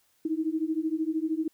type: beating tone pair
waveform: sine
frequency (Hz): 311.1 / 324.1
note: D#4 / E4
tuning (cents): 0 / -29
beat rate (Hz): 13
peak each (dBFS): -29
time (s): 0.25-1.48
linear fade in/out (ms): 5
effects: white hiss -68 dBFS RMS until 1.53 s